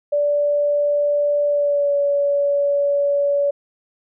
sine tone with pitch glide, 582 to 569.4 Hz, D5 to C#5, -16 to +46 cents, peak -15 dBFS, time 0.12-3.51 s, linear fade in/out 10 ms, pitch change -38 cents, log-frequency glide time 1.47-1.95 s, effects none

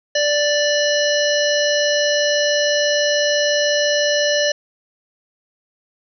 harmonic tone, 587.3 Hz, D5, in tune, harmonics 1 / 3 / 5 / 7 / 9 / 10, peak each -17 / -22 / -24 / -25 / -27 / -27 dBFS, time 0.15-4.52 s, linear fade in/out 5 ms, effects none

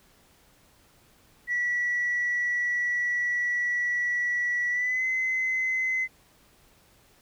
sine tone with pitch glide, 1945 to 2046 Hz, B6 to C7, -27 to -39 cents, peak -23 dBFS, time 1.47-6.08 s, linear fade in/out 50 ms, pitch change +88 cents, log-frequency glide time 4.7-5.04 s, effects tanh soft clip ceiling -20 dBFS + pink hiss -60 dBFS RMS until 7.21 s

